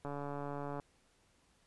click train, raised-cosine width 1 ms, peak -28 dBFS, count 108, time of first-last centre 0.05-0.798 s, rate 143 Hz, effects pink hiss -71 dBFS RMS until 1.66 s + resampled to 24000 Hz

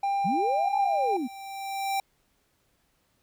triangle tone, 795 Hz, G5, 24 cents sharp, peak -22 dBFS, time 0.03-1.17 s, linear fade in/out 5 ms
sine linear two-way sweep, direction up then down, 147.5 to 866 to 221.6 Hz, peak -27 dBFS, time 0.24-1.28 s, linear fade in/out 20 ms, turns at 0.76 s
square tone with exponential growth, 784 Hz, G5, in tune, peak -25 dBFS, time 0.34-2 s, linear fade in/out 2 ms, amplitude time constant 360 ms
effects pink hiss -70 dBFS RMS until 3.22 s

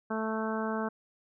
harmonic tone, 220 Hz, A3, in tune, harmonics 1 / 2 / 3 / 4 / 5 / 6 / 7, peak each -33 / -36 / -38 / -39 / -40 / -41 / -41 dBFS, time 0.1-0.89 s, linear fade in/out 10 ms, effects none

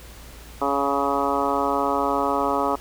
harmonic tone, 140 Hz, C#3, 18 cents sharp, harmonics 2 / 3 / 4 / 5 / 6 / 7 / 8 / 9, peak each -28 / -28 / -28 / -28 / -28 / -28 / -28 / -28 dBFS, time 0.61-2.76 s, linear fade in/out 10 ms, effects added 57 Hz sine -43 dBFS peak until 2.8 s + pink hiss -45 dBFS RMS until 2.8 s

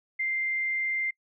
sine tone, 2093 Hz, C7, in tune, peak -26 dBFS, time 0.19-1.11 s, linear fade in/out 10 ms, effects noise-tail reverb RT60 0.1 s tail -26 dB re dry

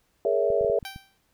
sine chord, A# half-diminished seventh, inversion third, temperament equal with one note detuned, 415.3 / 466.2 / 561.5 / 659.3 Hz, G#4 / A#4 / C#5 / E5, 0 / 0 / +22 / 0 cents, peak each -26 dBFS, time 0.25-0.79 s, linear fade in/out 2 ms
clicks, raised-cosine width 5 ms, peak -28 dBFS, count 6, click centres 0.503 / 0.611 / 0.647 / 0.699 / 0.828 / 0.961 s
10% pulse tone with exponential decay, 780 Hz, G5, 9 cents flat, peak -24 dBFS, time 0.85-1.18 s, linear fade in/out 1 ms, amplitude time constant 70 ms
effects pink hiss -69 dBFS RMS until 1.33 s

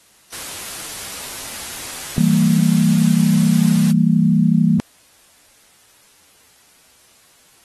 white noise, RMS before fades -30 dBFS, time 0.32-3.92 s, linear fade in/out 10 ms
sine chord, E diminished, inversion none, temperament equal with one note detuned, 164.81 / 196 / 229.3 Hz, E3 / G3 / Bb3, 0 / 0 / -28 cents, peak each -15 / -16 / -16 dBFS, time 2.18-4.8 s, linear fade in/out 0 ms
effects white hiss -52 dBFS RMS until 7.64 s + AAC 32 kbps

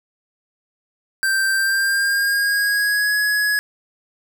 square tone with pitch glide, 1568 to 1680.5 Hz, G6 to G#6, 0 to +20 cents, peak -17 dBFS, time 1.23-3.59 s, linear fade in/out 0 ms, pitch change +120 cents, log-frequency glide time 1.54-3.16 s, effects 9-bit

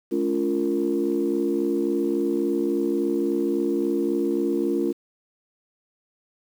sine tone cluster, 215.7 / 283.3 / 346.9 / 460 Hz, A3 / C#4 / F4 / A#4, -34 / +38 / -12 / -23 cents, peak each -29 / -25 / -23 / -29 dBFS, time 0.11-4.93 s, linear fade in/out 20 ms, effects tanh soft clip ceiling -12 dBFS + 8-bit

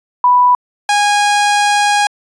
sine / sawtooth tone pair in turn, 987.8 / 822.5 Hz, B5 / G#5, 0 / -17 cents, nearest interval minor third, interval 317 cents, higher first, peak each -6 dBFS, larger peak neither, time 0.24-0.55 / 0.89-2.07 s, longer second, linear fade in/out 2 ms, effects resampled to 22050 Hz

